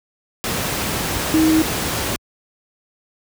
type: tone in noise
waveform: sine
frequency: 316.4 Hz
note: D#4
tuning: 29 cents sharp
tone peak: -12 dBFS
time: 1.34-1.62 s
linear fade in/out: 0 ms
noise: pink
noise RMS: -22 dBFS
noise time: 0.44-2.16 s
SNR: +7 dB
effects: high-pass 60 Hz 12 dB/octave